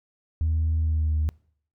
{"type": "tone with pitch glide", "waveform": "sine", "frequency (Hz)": [79.6, 77.07], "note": ["D#2", "D#2"], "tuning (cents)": [40, -16], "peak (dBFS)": -19, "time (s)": [0.41, 1.29], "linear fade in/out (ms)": 0, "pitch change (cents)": -56, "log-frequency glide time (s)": [0.8, 1.15], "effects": ["noise-tail reverb RT60 0.6 s tail -26 dB re dry", "tanh soft clip ceiling -18 dBFS"]}